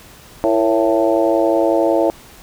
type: harmonic tone with a mistuned harmonic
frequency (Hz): 110.9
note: A2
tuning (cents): +14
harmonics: 3 / 4 / 5 / 6 / 7 / 8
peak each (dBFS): -17 / -21 / -17 / -18 / -27 / -25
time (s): 0.44-2.1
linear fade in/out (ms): 0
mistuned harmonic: 4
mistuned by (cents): +63
effects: pink hiss -42 dBFS RMS until 2.42 s